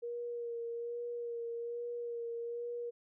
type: tone with vibrato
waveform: sine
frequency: 472.2 Hz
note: A#4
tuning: 22 cents sharp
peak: -37 dBFS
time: 0.02-2.91 s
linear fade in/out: 20 ms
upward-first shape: sine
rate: 1.2 Hz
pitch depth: 22 cents each way
effects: none